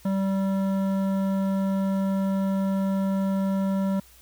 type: tone with hard clipping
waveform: sine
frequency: 193.7 Hz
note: G3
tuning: 20 cents flat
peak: -24 dBFS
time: 0.05-4 s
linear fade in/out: 5 ms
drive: 12 dB
effects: added 60 Hz sine -55 dBFS peak until 4.21 s + white hiss -54 dBFS RMS until 4.21 s